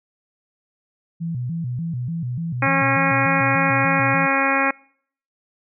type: tone with vibrato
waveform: sine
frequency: 143.6 Hz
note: D3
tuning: 39 cents flat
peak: -23 dBFS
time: 1.2-4.27 s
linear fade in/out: 20 ms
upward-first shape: square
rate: 3.4 Hz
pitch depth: 260 cents each way
type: harmonic tone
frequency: 272.5 Hz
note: C#4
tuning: 29 cents flat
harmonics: 1 / 2 / 3 / 4 / 5 / 6 / 7 / 8 / 9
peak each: -25 / -25 / -25 / -25 / -25 / -25 / -25 / -25 / -25 dBFS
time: 2.62-4.71 s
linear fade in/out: 5 ms
effects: noise-tail reverb RT60 0.6 s tail -26 dB re dry